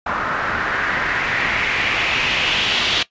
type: noise with low-pass filter sweep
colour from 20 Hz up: white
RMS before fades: -20 dBFS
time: 0.06-3.03 s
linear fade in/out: 5 ms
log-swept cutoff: 1300 to 3400 Hz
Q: 2.9
effects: noise-tail reverb RT60 0.1 s tail -17 dB re dry + resampled to 16000 Hz